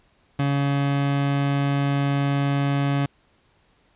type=tone; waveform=30% pulse; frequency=140.6 Hz; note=C#3; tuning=25 cents sharp; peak=-17 dBFS; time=0.39-3.06 s; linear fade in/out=5 ms; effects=pink hiss -62 dBFS RMS until 3.95 s + resampled to 8000 Hz